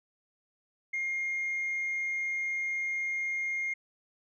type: tone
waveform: sine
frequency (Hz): 2128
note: C7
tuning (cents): +29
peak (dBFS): -28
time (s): 0.93-3.74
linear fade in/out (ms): 10
effects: tanh soft clip ceiling -27 dBFS